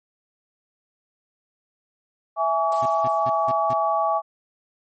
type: chord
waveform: sine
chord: C# minor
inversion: first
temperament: equal with one note detuned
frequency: 659.3 / 830.6 / 1137.9 Hz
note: E5 / G#5 / C#6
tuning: 0 / 0 / +45 cents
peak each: -23 dBFS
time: 2.36-4.22 s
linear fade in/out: 50 ms
type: noise with exponential decay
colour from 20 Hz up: blue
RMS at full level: -36 dBFS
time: 2.72-3.97 s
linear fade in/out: 0 ms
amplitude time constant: 270 ms
type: tone bursts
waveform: 25% pulse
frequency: 125.8 Hz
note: B2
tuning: 32 cents sharp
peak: -27 dBFS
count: 5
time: 2.82-3.735 s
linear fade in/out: 5 ms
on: 39 ms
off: 180 ms
effects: MP3 32 kbps